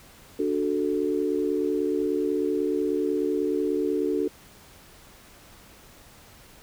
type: chord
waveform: sine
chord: D major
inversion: none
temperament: equal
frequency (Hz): 293.7 / 370 / 440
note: D4 / F#4 / A4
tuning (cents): 0 / 0 / 0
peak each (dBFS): -27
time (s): 0.39-4.28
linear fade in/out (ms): 5
effects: pink hiss -51 dBFS RMS until 6.62 s